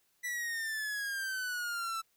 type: exponential sweep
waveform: 45% pulse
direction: down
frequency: 1975.5 to 1318.5 Hz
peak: -34 dBFS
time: 0.23-2.02 s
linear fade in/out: 20 ms
effects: white hiss -73 dBFS RMS until 2.16 s